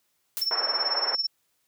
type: noise with exponential decay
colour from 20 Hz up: blue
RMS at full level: -27 dBFS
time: 0.37-0.54 s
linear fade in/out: 0 ms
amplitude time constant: 35 ms
type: tone with tremolo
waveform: sine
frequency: 5400 Hz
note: E8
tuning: 41 cents sharp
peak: -21 dBFS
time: 0.41-1.27 s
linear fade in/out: 10 ms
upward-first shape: sine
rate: 18 Hz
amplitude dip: 80%
type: band-pass noise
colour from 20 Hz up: pink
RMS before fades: -33 dBFS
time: 0.51-1.15 s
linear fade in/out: 0 ms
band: 520 to 1700 Hz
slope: 24 dB/octave
effects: white hiss -72 dBFS RMS until 1.67 s + high-pass 60 Hz 12 dB/octave